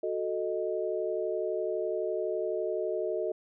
sine chord, D# diminished, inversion first, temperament equal with one note detuned, 368.1 / 440 / 622.3 Hz, F#4 / A4 / D#5, -9 / 0 / 0 cents, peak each -33 dBFS, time 0.03-3.32 s, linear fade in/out 5 ms, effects none

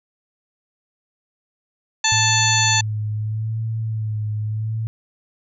harmonic tone, 880 Hz, A5, in tune, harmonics 1 / 2 / 3 / 4 / 5 / 7 / 8, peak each -23 / -23 / -23 / -23 / -23 / -23 / -23 dBFS, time 2.04-2.81 s, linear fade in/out 5 ms
sine tone with vibrato, 109.2 Hz, A2, 13 cents flat, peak -21 dBFS, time 2.12-4.87 s, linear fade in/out 0 ms, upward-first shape sine, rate 0.8 Hz, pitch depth 44 cents each way
effects none

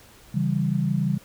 sine chord, C# diminished, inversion none, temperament equal, 138.59 / 164.81 / 196 Hz, C#3 / E3 / G3, 0 / 0 / 0 cents, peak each -25 dBFS, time 0.34-1.18 s, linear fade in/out 10 ms, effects pink hiss -51 dBFS RMS until 1.24 s

